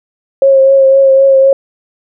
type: tone with vibrato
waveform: sine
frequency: 540 Hz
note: C#5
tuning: 45 cents flat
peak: -3 dBFS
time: 0.42-1.53 s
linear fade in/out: 2 ms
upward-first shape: triangle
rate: 3.9 Hz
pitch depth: 25 cents each way
effects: none